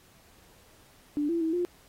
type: tone with pitch steps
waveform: sine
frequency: 293.8 / 336.9 / 322.8 / 352.8 Hz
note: D4 / E4 / E4 / F4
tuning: +1 / +38 / -36 / +18 cents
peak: -25 dBFS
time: 1.17-1.65 s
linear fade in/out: 0 ms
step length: 120 ms
effects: pink hiss -59 dBFS RMS until 1.88 s + AAC 48 kbps